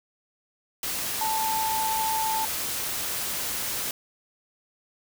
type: tone in noise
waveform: sine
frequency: 883 Hz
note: A5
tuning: 6 cents sharp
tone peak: -25 dBFS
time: 1.21-2.45 s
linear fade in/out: 2 ms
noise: white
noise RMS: -30 dBFS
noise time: 0.83-3.91 s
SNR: +2 dB
effects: none